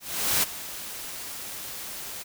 white noise with ADSR envelope, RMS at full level -22 dBFS, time 0-2.24 s, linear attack 430 ms, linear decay 15 ms, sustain -15 dB, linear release 26 ms, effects none

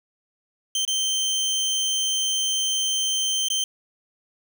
25% pulse tone with dropouts, 3119 Hz, G7, 9 cents flat, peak -18 dBFS, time 0.75-3.64 s, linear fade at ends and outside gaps 2 ms, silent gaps 0.851-0.877 / 3.485-3.501 s, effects none

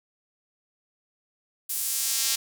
square tone with high-pass filter sweep, 123.47 Hz, B2, in tune, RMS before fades -27 dBFS, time 1.69-2.36 s, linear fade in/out 10 ms, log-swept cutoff 11000 to 4800 Hz, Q 0.91, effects none

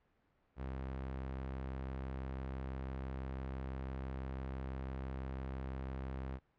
sawtooth tone, 66 Hz, C2, 16 cents sharp, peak -36 dBFS, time 0.56-6.4 s, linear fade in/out 50 ms, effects pink hiss -75 dBFS RMS until 6.58 s + low-pass 2000 Hz 12 dB/octave

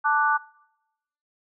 sine chord, D major, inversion second, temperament equal, 880 / 1174.7 / 1480 Hz, A5 / D6 / F#6, 0 / 0 / 0 cents, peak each -23 dBFS, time 0.04-0.38 s, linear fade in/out 20 ms, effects noise-tail reverb RT60 0.9 s tail -23 dB re dry

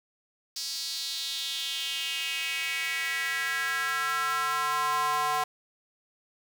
square tone with high-pass filter sweep, 149.2 Hz, D3, 28 cents sharp, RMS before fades -30 dBFS, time 0.56-5.44 s, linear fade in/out 5 ms, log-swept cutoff 4900 to 880 Hz, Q 3.8, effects none

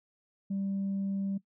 sine tone, 196 Hz, G3, in tune, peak -28 dBFS, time 0.5-1.38 s, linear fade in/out 10 ms, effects noise-tail reverb RT60 0.1 s tail -19 dB re dry + tanh soft clip ceiling -27 dBFS

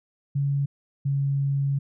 sine tone pair in turn, 140.4 / 139.11 Hz, C#3 / C#3, +22 / +6 cents, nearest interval unison, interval 16 cents, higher first, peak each -21 dBFS, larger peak neither, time 0.35-0.66 / 1.05-1.79 s, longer second, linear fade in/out 10 ms, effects none

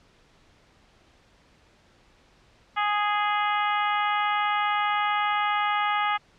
harmonic tone, 415.3 Hz, G#4, in tune, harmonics 2 / 3 / 4 / 5 / 6 / 7 / 8, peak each -26 / -26 / -33 / -31 / -38 / -36 / -40 dBFS, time 2.76-6.18 s, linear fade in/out 20 ms, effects pink hiss -59 dBFS RMS until 6.38 s + low-pass 5000 Hz 12 dB/octave

